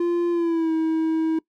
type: tone with pitch glide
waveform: triangle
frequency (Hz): 345.8 to 320.8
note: F4 to E4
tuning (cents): -17 to -47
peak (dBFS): -17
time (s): 0-1.39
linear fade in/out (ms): 5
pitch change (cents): -130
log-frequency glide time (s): 0.31-0.72
effects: noise-tail reverb RT60 0.1 s tail -21 dB re dry